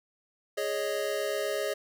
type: chord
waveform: square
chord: Ab suspended fourth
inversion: none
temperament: equal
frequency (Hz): 415.3 / 554.4 / 622.3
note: Ab4 / Db5 / Eb5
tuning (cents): 0 / 0 / 0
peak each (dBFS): -34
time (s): 0.57-1.74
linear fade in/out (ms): 10
effects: none